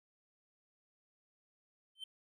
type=tone with exponential growth; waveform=triangle; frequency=3100 Hz; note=G7; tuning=20 cents flat; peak=-37 dBFS; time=1.95-2.04 s; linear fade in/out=5 ms; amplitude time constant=19 ms; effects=none